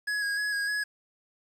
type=tone with vibrato; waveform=square; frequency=1661.2 Hz; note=G#6; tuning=in tune; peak=-28 dBFS; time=0.07-0.84 s; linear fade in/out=10 ms; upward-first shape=square; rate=3.3 Hz; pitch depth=21 cents each way; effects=low-pass 9000 Hz 12 dB/octave + 9-bit